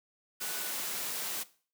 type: tone in noise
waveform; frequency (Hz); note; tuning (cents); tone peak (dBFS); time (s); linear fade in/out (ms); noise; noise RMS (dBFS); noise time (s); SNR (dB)
sine; 1480; F#6; 0; -47; 0.4-0.72; 20; white; -36; 0.4-1.44; -14
effects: noise-tail reverb RT60 0.4 s tail -17 dB re dry + high-pass 200 Hz 12 dB/octave